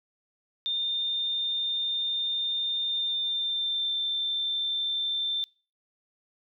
sine tone with pitch glide, 3616 to 3564 Hz, A7 to A7, +47 to +22 cents, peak -26 dBFS, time 0.66-5.44 s, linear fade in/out 0 ms, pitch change -25 cents, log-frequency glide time 2.86-3.96 s, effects noise-tail reverb RT60 0.4 s tail -26 dB re dry

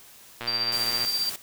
click train, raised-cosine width 0.3 ms, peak -17 dBFS, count 77, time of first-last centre 0.41-1.049 s, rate 119 Hz
sine tone with tremolo, 4699 Hz, D8, in tune, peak -22 dBFS, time 0.47-1.3 s, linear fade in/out 10 ms, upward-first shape sine, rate 15 Hz, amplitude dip 50%
white noise, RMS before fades -35 dBFS, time 0.72-1.36 s, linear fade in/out 2 ms
effects white hiss -50 dBFS RMS until 1.42 s

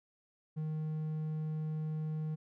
triangle tone, 155.56 Hz, D#3, in tune, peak -32 dBFS, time 0.56-2.36 s, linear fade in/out 20 ms, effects none

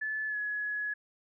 sine tone with pitch glide, 1733 to 1688.5 Hz, A6 to G#6, -27 to +28 cents, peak -31 dBFS, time 0.01-0.94 s, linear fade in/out 10 ms, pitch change -45 cents, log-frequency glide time 0.27-0.37 s, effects none

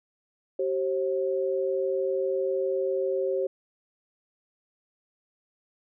sine tone pair together, 383.5 / 536 Hz, G4 / C5, -38 / +42 cents, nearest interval tritone, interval 580 cents, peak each -27 dBFS, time 0.59-3.47 s, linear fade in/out 5 ms, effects none

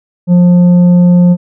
triangle tone with tanh clipping, 176.9 Hz, F3, 23 cents sharp, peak -4 dBFS, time 0.27-1.37 s, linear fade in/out 50 ms, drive 10 dB, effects none

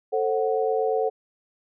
sine chord, F# diminished, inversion first, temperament just, 444 / 532.8 / 740 Hz, A4 / C5 / F#5, +16 / +31 / 0 cents, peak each -23 / -27 / -27 dBFS, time 0.12-1.1 s, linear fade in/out 20 ms, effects none

